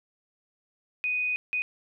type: tone bursts at uneven times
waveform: sine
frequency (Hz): 2489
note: D#7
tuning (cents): 0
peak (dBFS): -25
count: 2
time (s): 1.04-1.36 / 1.53-1.62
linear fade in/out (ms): 0
effects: none